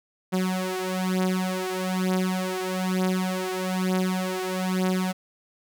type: beating tone pair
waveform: sawtooth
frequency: 185 / 186.1 Hz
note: F#3 / F#3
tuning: 0 / +10 cents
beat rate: 1.1 Hz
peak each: -23 dBFS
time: 0.32-5.13 s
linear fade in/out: 20 ms
effects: none